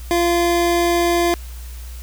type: tone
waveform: 25% pulse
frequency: 344.8 Hz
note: F4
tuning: 22 cents flat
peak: -11 dBFS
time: 0.11-1.34 s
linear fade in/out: 0 ms
effects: added 60 Hz sine -30 dBFS peak until 2.02 s + white hiss -43 dBFS RMS until 2.02 s